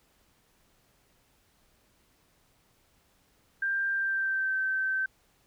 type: tone with pitch glide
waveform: sine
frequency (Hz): 1587 to 1546.3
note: G6 to G6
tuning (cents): +21 to -24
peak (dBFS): -26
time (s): 3.62-5.06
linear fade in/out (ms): 5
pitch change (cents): -45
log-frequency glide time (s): 3.92-4.56
effects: pink hiss -67 dBFS RMS until 5.46 s